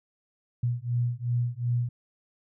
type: beating tone pair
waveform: sine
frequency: 119.5 / 122.2 Hz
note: A#2 / B2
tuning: +43 / -18 cents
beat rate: 2.7 Hz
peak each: -28 dBFS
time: 0.63-1.89 s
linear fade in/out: 5 ms
effects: none